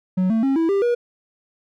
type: tone with pitch steps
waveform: triangle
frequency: 185 / 223.8 / 270.9 / 327.7 / 396.6 / 479.8 Hz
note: F#3 / A3 / C#4 / E4 / G4 / A#4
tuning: 0 / +30 / -40 / -10 / +20 / +50 cents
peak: -14 dBFS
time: 0.17-0.95 s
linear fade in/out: 10 ms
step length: 130 ms
effects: none